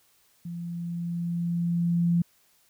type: tone with level ramp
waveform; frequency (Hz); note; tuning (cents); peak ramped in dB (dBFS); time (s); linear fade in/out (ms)
sine; 171.4; F3; -32; -33 to -19; 0.45-2.22; 5
effects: white hiss -64 dBFS RMS until 2.69 s